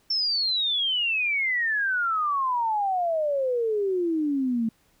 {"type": "exponential sweep", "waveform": "sine", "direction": "down", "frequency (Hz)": [5420, 220], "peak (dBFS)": -22, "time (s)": [0.1, 4.69], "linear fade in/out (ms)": 5, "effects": ["pink hiss -64 dBFS RMS until 5 s"]}